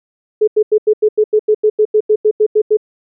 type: tone bursts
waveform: sine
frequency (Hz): 427.5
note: A4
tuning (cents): -50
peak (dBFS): -7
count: 16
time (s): 0.41-2.771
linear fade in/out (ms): 10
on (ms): 66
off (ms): 87
effects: none